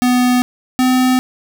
square tone pair in turn, 248.5 / 255.2 Hz, B3 / C4, +11 / -43 cents, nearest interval unison, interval 46 cents, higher second, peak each -11 dBFS, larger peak neither, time 0.02-0.42 / 0.79-1.19 s, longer neither, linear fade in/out 0 ms, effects none

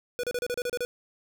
square tone bursts, 489 Hz, B4, 17 cents flat, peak -28 dBFS, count 9, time 0.19-0.85 s, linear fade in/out 0 ms, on 44 ms, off 33 ms, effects none

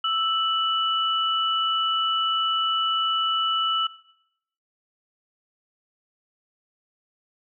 sine tone pair together, 1318.5 / 2960 Hz, E6 / F#7, 0 / 0 cents, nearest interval octave + major second, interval 1400 cents, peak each -24 dBFS, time 0.04-3.87 s, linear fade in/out 5 ms, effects noise-tail reverb RT60 0.8 s tail -19 dB re dry

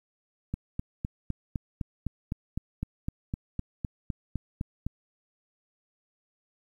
click train, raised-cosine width 5 ms, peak -18 dBFS, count 18, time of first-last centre 0.54-4.866 s, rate 3.93 Hz, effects 10-bit

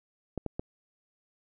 clicks, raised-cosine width 2 ms, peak -19 dBFS, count 3, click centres 0.377 / 0.463 / 0.595 s, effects none

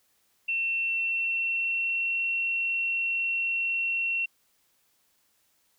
sine tone with pitch glide, 2700 to 2722 Hz, E7 to F7, +41 to -45 cents, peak -25 dBFS, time 0.48-4.26 s, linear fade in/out 10 ms, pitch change +14 cents, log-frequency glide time 0.82-2.17 s, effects white hiss -69 dBFS RMS until 5.78 s

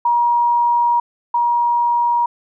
sine tone pair in turn, 952 / 952 Hz, A#5 / A#5, +36 / +36 cents, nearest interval unison, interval 0 cents, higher neither, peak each -12 / -13 dBFS, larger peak first, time 0.05-1 / 1.34-2.26 s, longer first, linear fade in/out 5 ms, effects none

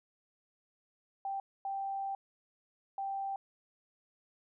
sine tone bursts at uneven times, 784 Hz, G5, in tune, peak -34 dBFS, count 3, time 1.25-1.4 / 1.65-2.15 / 2.98-3.36 s, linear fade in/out 2 ms, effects none

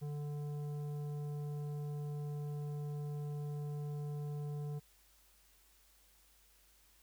triangle tone with tanh clipping, 146.83 Hz, D3, in tune, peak -40 dBFS, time 0.01-4.8 s, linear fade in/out 20 ms, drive 15 dB, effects added 50 Hz sine -70 dBFS peak until 7.02 s + white hiss -68 dBFS RMS until 7.02 s

